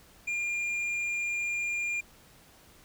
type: tone with hard clipping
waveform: triangle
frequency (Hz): 2405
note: D7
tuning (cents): +41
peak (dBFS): -30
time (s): 0.27-2.01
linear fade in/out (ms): 10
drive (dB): 8
effects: pink hiss -57 dBFS RMS until 2.84 s